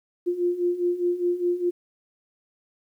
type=beating tone pair; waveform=sine; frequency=349.2 / 354.1 Hz; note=F4 / F4; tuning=0 / +24 cents; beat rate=4.9 Hz; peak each=-27 / -23 dBFS; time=0.26-1.71 s; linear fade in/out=20 ms; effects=10-bit